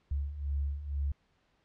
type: beating tone pair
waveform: sine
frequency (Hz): 69.3 / 71.4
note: C#2 / D2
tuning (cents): 0 / -48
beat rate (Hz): 2.1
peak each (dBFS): -37 / -32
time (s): 0.11-1.12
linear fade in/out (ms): 5
effects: pink hiss -72 dBFS RMS until 1.64 s + low-pass 4000 Hz 12 dB/octave